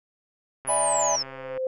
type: click train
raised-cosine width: 0.5 ms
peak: -25 dBFS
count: 125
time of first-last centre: 0.65-1.575 s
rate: 134 Hz
type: linear sweep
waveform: sine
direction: down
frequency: 10548 to 5100 Hz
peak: -24 dBFS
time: 0.67-1.23 s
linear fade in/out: 10 ms
type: chord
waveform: triangle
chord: E dominant seventh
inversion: third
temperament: equal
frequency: 587.3 / 659.3 / 830.6 / 987.8 Hz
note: D5 / E5 / G#5 / B5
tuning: 0 / 0 / 0 / 0 cents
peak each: -26 dBFS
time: 0.68-1.17 s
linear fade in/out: 20 ms
type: tone with exponential growth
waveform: sine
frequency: 519 Hz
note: C5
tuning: 14 cents flat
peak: -22 dBFS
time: 1.02-1.67 s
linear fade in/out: 2 ms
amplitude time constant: 140 ms
effects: none